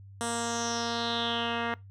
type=tone with low-pass filter sweep; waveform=10% pulse; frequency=233.7 Hz; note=A#3; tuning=5 cents sharp; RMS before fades=-31 dBFS; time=0.21-1.74 s; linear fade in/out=0 ms; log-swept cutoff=9100 to 2200 Hz; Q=5.1; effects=noise-tail reverb RT60 0.2 s tail -22 dB re dry + added 98 Hz sine -46 dBFS peak until 1.9 s